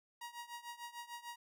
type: tone with tremolo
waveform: sawtooth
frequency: 950 Hz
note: A#5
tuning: 33 cents sharp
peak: -39 dBFS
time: 0.21-1.36 s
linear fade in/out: 5 ms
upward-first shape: triangle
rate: 6.7 Hz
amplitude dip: 90%
effects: none